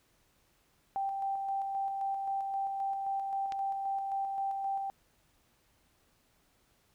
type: tone with tremolo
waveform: sine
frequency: 784 Hz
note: G5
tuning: in tune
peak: -30 dBFS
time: 0.96-4.9 s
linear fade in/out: 0 ms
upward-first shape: square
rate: 3.8 Hz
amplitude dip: 30%
type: click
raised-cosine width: 0.2 ms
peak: -25 dBFS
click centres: 3.522 s
effects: pink hiss -70 dBFS RMS until 6.94 s